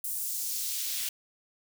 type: noise with high-pass filter sweep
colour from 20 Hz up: white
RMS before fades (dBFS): -33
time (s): 0.04-1.09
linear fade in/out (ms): 2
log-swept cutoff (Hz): 10000 to 2500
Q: 1
effects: none